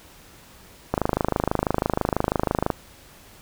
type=click train; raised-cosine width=1 ms; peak=-6 dBFS; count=47; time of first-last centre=0.94-2.702 s; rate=26.1 Hz; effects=pink hiss -49 dBFS RMS until 3.41 s